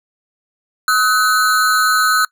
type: ring-modulated tone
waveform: square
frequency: 1386 Hz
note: F6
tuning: 14 cents flat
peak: -9 dBFS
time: 0.88-2.25 s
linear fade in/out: 2 ms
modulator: 110 Hz
effects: noise-tail reverb RT60 0.1 s tail -24 dB re dry

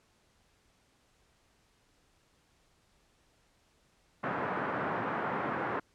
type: band-pass noise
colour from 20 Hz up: white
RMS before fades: -34 dBFS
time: 4.23-5.8 s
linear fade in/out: 10 ms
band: 120 to 1500 Hz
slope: 24 dB/octave
effects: pink hiss -69 dBFS RMS until 5.94 s + low-pass 9000 Hz 12 dB/octave

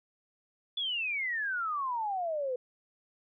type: exponential sweep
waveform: sine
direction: down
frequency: 3479 to 488.9 Hz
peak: -30 dBFS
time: 0.77-2.56 s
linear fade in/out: 5 ms
effects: none

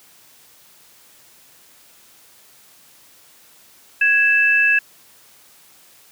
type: tone pair together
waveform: sine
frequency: 1661.2 / 2637 Hz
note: G#6 / E7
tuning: 0 / 0 cents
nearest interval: minor sixth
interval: 800 cents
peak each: -15 dBFS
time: 4.01-4.79 s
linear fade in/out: 5 ms
effects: white hiss -50 dBFS RMS until 6.11 s + high-pass 80 Hz 12 dB/octave

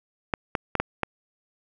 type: clicks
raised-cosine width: 0.5 ms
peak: -8 dBFS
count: 5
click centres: 0.338 / 0.552 / 0.753 / 0.8 / 1.033 s
effects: none

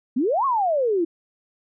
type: exponential two-way sweep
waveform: sine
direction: up then down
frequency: 227.7 to 1130 to 320.3 Hz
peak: -18 dBFS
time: 0.16-1.05 s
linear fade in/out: 10 ms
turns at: 0.45 s
effects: none

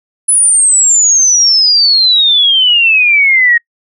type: exponential sweep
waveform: sine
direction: down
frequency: 10140 to 1864.7 Hz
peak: -5 dBFS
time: 0.28-3.58 s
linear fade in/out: 10 ms
effects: noise-tail reverb RT60 0.1 s tail -24 dB re dry

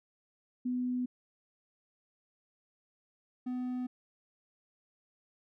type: tone pair in turn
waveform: sine / triangle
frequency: 249.3 / 250.7 Hz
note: B3 / B3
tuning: +16 / +26 cents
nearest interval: unison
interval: 10 cents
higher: second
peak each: -30 / -31 dBFS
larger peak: first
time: 0.65-1.06 / 3.46-3.87 s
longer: neither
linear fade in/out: 10 ms
effects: none

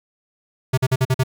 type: tone bursts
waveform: square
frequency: 130 Hz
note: C3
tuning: 11 cents flat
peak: -15 dBFS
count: 6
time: 0.73-1.236 s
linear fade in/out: 10 ms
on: 46 ms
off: 46 ms
effects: 9-bit

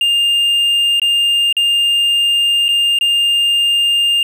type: tone with dropouts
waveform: triangle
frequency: 2808 Hz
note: F7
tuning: 9 cents sharp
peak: -9 dBFS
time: 0.01-4.23 s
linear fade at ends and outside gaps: 2 ms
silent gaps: 0.998-1.017 / 1.527-1.567 / 2.683-2.688 / 2.988-3.01 s
effects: none

